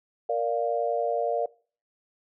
sine chord, Bb major, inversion none, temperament equal, 466.2 / 587.3 / 698.5 Hz, Bb4 / D5 / F5, 0 / 0 / 0 cents, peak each -28 dBFS, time 0.29-1.46 s, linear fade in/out 5 ms, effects noise-tail reverb RT60 0.4 s tail -22 dB re dry

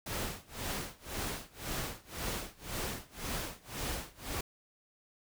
pink noise with tremolo, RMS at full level -36 dBFS, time 0.06-4.41 s, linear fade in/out 5 ms, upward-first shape sine, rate 1.9 Hz, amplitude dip 95%, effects none

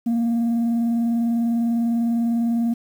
sine tone with vibrato, 233.1 Hz, A#3, in tune, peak -15 dBFS, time 0.06-2.74 s, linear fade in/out 10 ms, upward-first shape sine, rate 20 Hz, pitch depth 33 cents each way, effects tanh soft clip ceiling -17 dBFS + 8-bit

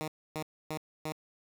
10% pulse tone bursts, 155.56 Hz, D#3, in tune, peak -26 dBFS, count 4, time 0.01-1.122 s, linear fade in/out 0 ms, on 68 ms, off 280 ms, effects none

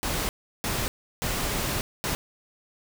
pink noise bursts at uneven times, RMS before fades -28 dBFS, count 4, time 0.03-0.29 / 0.64-0.88 / 1.22-1.81 / 2.04-2.15 s, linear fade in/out 0 ms, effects none

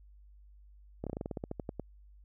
slowing click train, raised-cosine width 2 ms, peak -23 dBFS, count 14, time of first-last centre 1.04-1.797 s, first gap 27 ms, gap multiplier 1.12, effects added 50 Hz sine -54 dBFS peak until 2.24 s

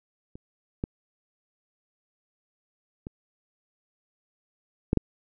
clicks, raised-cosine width 3 ms, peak -29 / -15 / -23 / -8 / -7 dBFS, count 5, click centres 0.355 / 0.839 / 3.069 / 4.931 / 4.973 s, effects none

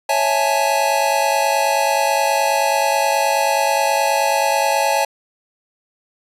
square chord, A major seventh, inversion first, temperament equal, 554.4 / 659.3 / 830.6 / 880 Hz, C#5 / E5 / G#5 / A5, 0 / 0 / 0 / 0 cents, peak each -22 / -23 / -20 / -21 dBFS, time 0.09-5.05 s, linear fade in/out 5 ms, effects resampled to 32000 Hz

